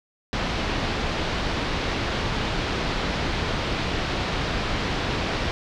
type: low-pass noise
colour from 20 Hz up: pink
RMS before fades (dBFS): -26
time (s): 0.33-5.51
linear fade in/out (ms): 0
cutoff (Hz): 4600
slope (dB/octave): 24
effects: none